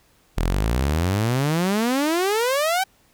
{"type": "exponential sweep", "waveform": "sawtooth", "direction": "up", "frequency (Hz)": [38.7, 784], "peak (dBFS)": -15, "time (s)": [0.37, 2.84], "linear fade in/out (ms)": 10, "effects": ["pink hiss -59 dBFS RMS until 3.13 s"]}